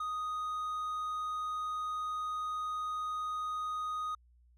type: tone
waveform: triangle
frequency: 1244.5 Hz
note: D#6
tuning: in tune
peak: -32 dBFS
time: 0-4.15 s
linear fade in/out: 5 ms
effects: added 60 Hz sine -61 dBFS peak until 4.57 s